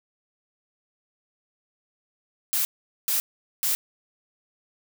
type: noise bursts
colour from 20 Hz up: blue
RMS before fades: -24 dBFS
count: 3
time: 2.53-3.75 s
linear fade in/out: 0 ms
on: 120 ms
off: 430 ms
effects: none